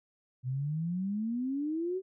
sine exponential sweep, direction up, 123.47 to 387 Hz, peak -30 dBFS, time 0.43-2.02 s, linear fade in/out 50 ms, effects none

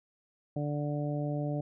harmonic tone, 146.83 Hz, D3, in tune, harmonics 1 / 2 / 3 / 4 / 5, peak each -32 / -36 / -43 / -38 / -44 dBFS, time 0.56-1.61 s, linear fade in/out 5 ms, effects none

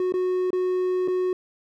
triangle tone with dropouts, 366.8 Hz, F#4, 15 cents flat, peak -19 dBFS, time 0-1.33 s, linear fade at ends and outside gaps 2 ms, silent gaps 0.123-0.139 / 0.505-0.53 / 1.077-1.082 s, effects none

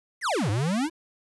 square exponential two-way sweep, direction down then up, 2216 to 97 to 344 Hz, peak -24 dBFS, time 0.21-0.9 s, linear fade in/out 50 ms, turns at 0.5 s, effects resampled to 24000 Hz + 9-bit

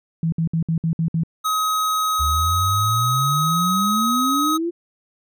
sine tone bursts, 163.6 Hz, E3, 13 cents flat, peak -17 dBFS, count 7, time 0.23-1.235 s, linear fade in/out 2 ms, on 93 ms, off 59 ms
square tone, 1267 Hz, D#6, 31 cents sharp, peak -19 dBFS, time 1.44-4.58 s, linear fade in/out 20 ms
sine exponential sweep, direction up, 70 to 349.7 Hz, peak -20 dBFS, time 2.19-4.71 s, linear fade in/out 20 ms
effects none

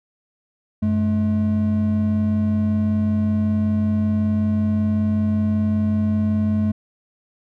triangle tone pair together, 95.24 / 213.8 Hz, G2 / A3, -49 / -49 cents, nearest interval octave + major second, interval 1400 cents, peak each -20 / -16 dBFS, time 0.82-6.72 s, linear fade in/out 10 ms, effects none

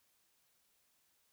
silence, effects white hiss -75 dBFS RMS until 1.32 s

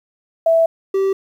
sine / triangle tone pair in turn, 658 / 387.7 Hz, E5 / G4, -3 / -19 cents, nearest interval major sixth, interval 916 cents, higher first, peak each -10 / -12 dBFS, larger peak first, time 0.46-0.66 / 0.94-1.13 s, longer first, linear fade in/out 5 ms, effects 8-bit

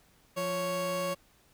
30% pulse tone pair together, 174.57 / 555 Hz, F3 / C#5, 0 / +2 cents, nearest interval octave + minor sixth, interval 2002 cents, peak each -35 / -28 dBFS, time 0.36-1.15 s, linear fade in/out 20 ms, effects pink hiss -64 dBFS RMS until 1.53 s

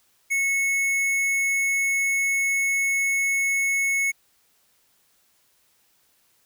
sine tone with tanh clipping, 2198 Hz, C#7, 15 cents flat, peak -22 dBFS, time 0.3-4.12 s, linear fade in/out 20 ms, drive 16 dB, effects white hiss -64 dBFS RMS until 6.45 s

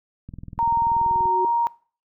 click train, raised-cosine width 5 ms, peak -24 dBFS, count 21, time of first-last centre 0.29-1.256 s, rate 20.7 Hz
sine tone with pitch glide, 927 to 937.2 Hz, A#5 to A#5, -10 to +9 cents, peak -18 dBFS, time 0.59-1.67 s, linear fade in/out 0 ms, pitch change +19 cents, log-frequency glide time 1.29-1.47 s
sine tone with exponential growth, 370 Hz, F#4, in tune, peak -21 dBFS, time 0.66-1.45 s, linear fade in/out 2 ms, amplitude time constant 170 ms
effects noise-tail reverb RT60 0.4 s tail -21 dB re dry

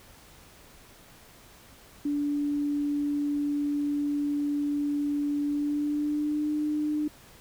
sine tone with pitch glide, 290 to 300.7 Hz, D4 to D4, -22 to +41 cents, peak -25 dBFS, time 2.05-7.08 s, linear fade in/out 5 ms, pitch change +63 cents, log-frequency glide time 5.45-6.52 s, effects pink hiss -53 dBFS RMS until 7.4 s

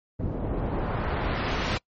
pink noise with low-pass filter sweep, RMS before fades -28 dBFS, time 0.19-1.78 s, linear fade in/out 10 ms, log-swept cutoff 390 to 4400 Hz, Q 0.76, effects noise-tail reverb RT60 0.1 s tail -24 dB re dry + MP3 32 kbps

